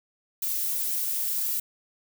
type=noise with flanger; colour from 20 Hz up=violet; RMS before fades=-28 dBFS; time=0.42-1.6 s; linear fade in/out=5 ms; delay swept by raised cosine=1.9 to 3.8 ms; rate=0.89 Hz; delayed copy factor=-0.55; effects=none